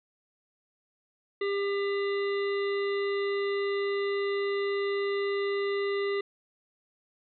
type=harmonic tone; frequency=399.8 Hz; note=G4; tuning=34 cents sharp; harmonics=1 / 3 / 5 / 7 / 9 / 10; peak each=-27 / -39 / -37 / -46 / -47 / -48 dBFS; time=1.41-6.21 s; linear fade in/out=5 ms; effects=none